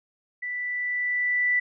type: tone with level ramp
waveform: sine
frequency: 1975 Hz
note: B6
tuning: in tune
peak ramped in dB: -29 to -19 dBFS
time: 0.42-1.6 s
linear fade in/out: 10 ms
effects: none